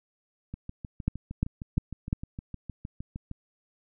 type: two click trains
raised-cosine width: 5 ms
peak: -12 / -24 dBFS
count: 4 / 19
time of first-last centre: 1.08-2.129 / 0.54-3.313 s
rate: 2.86 / 6.49 Hz
effects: none